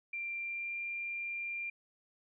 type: tone with pitch glide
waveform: sine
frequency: 2369 to 2385 Hz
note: D7 to D7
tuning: +14 to +26 cents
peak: -36 dBFS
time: 0.13-1.7 s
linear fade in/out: 5 ms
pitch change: +12 cents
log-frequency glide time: 0.36-0.78 s
effects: none